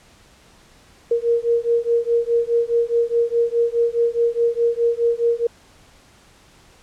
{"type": "beating tone pair", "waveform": "sine", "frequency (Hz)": [466.2, 471], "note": ["A#4", "A#4"], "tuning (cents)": [0, 18], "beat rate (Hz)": 4.8, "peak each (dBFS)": [-19, -19], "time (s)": [1.11, 5.47], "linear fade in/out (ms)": 5, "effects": ["pink hiss -51 dBFS RMS until 6.82 s", "low-pass 9000 Hz 12 dB/octave"]}